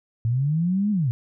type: linear two-way sweep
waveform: sine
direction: up then down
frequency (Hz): 110 to 214 to 110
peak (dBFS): -19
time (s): 0.25-1.11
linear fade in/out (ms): 0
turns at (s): 0.91
effects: none